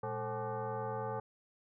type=tone with frequency modulation; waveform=sine; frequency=207.7 Hz; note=G#3; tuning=in tune; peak=-35 dBFS; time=0.03-1.2 s; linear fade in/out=5 ms; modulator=326 Hz; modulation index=2.8; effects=none